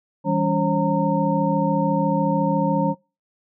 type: tone cluster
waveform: sine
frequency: 162.4 / 196.4 / 282.4 / 538 / 919 Hz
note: E3 / G3 / C#4 / C5 / A#5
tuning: -26 / +4 / +32 / +48 / -25 cents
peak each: -24 dBFS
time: 0.24-2.95 s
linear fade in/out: 50 ms
effects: noise-tail reverb RT60 0.3 s tail -25 dB re dry